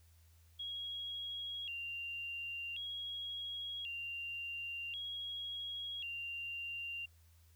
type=tone with vibrato; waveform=sine; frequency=3030 Hz; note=F#7; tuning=40 cents sharp; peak=-40 dBFS; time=0.59-7.06 s; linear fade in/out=10 ms; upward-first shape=square; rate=0.46 Hz; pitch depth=150 cents each way; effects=added 82 Hz sine -62 dBFS peak until 7.55 s + white hiss -72 dBFS RMS until 7.55 s